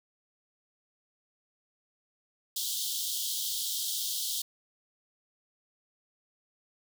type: high-pass noise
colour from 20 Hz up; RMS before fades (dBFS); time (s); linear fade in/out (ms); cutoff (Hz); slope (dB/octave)
pink; -33; 2.56-4.42; 5; 3100; 96
effects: none